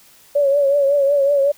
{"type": "tone with vibrato", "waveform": "sine", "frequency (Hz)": 563, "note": "C#5", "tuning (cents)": 27, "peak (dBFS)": -12, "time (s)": [0.35, 1.52], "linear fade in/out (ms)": 10, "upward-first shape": "triangle", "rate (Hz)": 5.4, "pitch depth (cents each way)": 66, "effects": ["white hiss -49 dBFS RMS until 1.57 s"]}